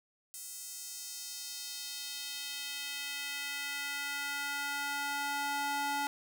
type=tone with high-pass filter sweep; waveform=square; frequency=284.9 Hz; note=C#4; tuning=48 cents sharp; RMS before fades=-38 dBFS; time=0.34-6.07 s; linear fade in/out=0 ms; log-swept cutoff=8000 to 730 Hz; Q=1.4; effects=none